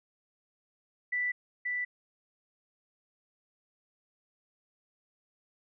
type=tone with echo; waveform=sine; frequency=1975.5 Hz; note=B6; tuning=in tune; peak=-28 dBFS; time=1.12-1.32 s; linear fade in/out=10 ms; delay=530 ms; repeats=1; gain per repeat=-2 dB; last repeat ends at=1.85 s; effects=none